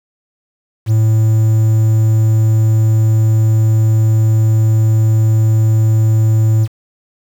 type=tone with quantisation; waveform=triangle; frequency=110 Hz; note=A2; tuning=in tune; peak=-6 dBFS; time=0.86-6.68 s; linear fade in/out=50 ms; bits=6; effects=none